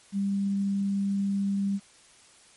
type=tone with quantisation; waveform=sine; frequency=198.2 Hz; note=G3; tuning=19 cents sharp; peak=-24 dBFS; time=0.12-1.8 s; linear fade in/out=50 ms; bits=9; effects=white hiss -56 dBFS RMS until 2.56 s + MP3 48 kbps